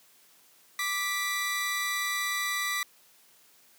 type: tone pair together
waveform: sawtooth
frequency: 1174.7 / 1970 Hz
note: D6 / B6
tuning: 0 / -5 cents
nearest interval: major sixth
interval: 895 cents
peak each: -30 / -26 dBFS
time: 0.79-2.83 s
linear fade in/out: 2 ms
effects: white hiss -60 dBFS RMS until 3.78 s + high-pass 150 Hz 12 dB/octave